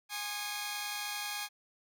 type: tone cluster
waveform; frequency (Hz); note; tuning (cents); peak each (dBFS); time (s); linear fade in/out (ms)
10% pulse; 826 / 1062 / 1224 / 2177; G#5 / C6 / D#6 / C#7; -10 / +25 / -29 / -32; -30 / -39 / -36 / -34; 0.09-1.49; 50
effects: none